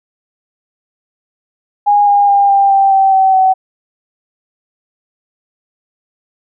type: tone with pitch steps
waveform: sine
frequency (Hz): 821 / 811.6 / 802.2 / 793 / 783.9 / 774.9 / 766 / 757.2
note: G#5 / G#5 / G5 / G5 / G5 / G5 / G5 / F#5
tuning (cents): -20 / -40 / +40 / +20 / 0 / -20 / -40 / +40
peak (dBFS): -6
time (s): 1.86-3.54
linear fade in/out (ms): 20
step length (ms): 210
effects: none